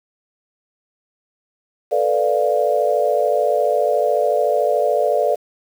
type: chord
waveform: sine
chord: B half-diminished seventh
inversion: third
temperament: equal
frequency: 440 / 493.9 / 587.3 / 698.5 Hz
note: A4 / B4 / D5 / F5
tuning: 0 / 0 / 0 / 0 cents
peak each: -21 / -21 / -18 / -21 dBFS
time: 1.91-5.36 s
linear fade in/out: 20 ms
effects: 7-bit